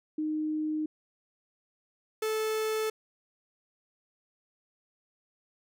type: tone pair in turn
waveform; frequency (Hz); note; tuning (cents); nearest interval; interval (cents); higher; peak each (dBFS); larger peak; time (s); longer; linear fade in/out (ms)
sine / 45% pulse; 308.4 / 436.1; D#4 / A4; -15 / -15; tritone; 600; second; -28; neither; 0.18-0.86 / 2.22-2.9; neither; 5
effects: none